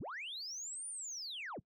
sine linear two-way sweep, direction up then down, 36.71 to 9460 to 36.71 Hz, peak -40 dBFS, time 0-1.6 s, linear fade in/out 10 ms, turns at 0.88 s, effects noise-tail reverb RT60 0.1 s tail -24 dB re dry + tanh soft clip ceiling -38 dBFS

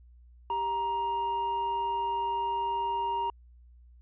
triangle tone pair together, 394.8 / 939 Hz, G4 / A#5, +12 / +12 cents, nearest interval octave + minor third, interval 1500 cents, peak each -37 / -26 dBFS, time 0.5-3.3 s, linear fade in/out 2 ms, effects added 60 Hz sine -52 dBFS peak until 4.01 s + resampled to 8000 Hz

